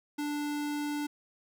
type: tone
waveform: square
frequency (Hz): 293.7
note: D4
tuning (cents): 0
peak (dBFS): -32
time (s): 0.18-1.07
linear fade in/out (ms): 10
effects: none